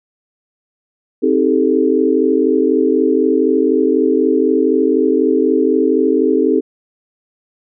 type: chord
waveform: sine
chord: A half-diminished seventh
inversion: first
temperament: just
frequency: 264 / 316.8 / 396 / 440 Hz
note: C4 / Eb4 / G4 / A4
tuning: +16 / +31 / +18 / 0 cents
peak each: -16 dBFS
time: 1.22-6.61 s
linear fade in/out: 20 ms
effects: none